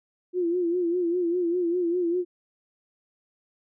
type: tone with vibrato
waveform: sine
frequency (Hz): 349.2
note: F4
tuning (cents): 0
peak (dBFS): -22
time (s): 0.33-2.25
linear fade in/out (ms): 50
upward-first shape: sine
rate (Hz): 5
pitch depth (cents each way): 75
effects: none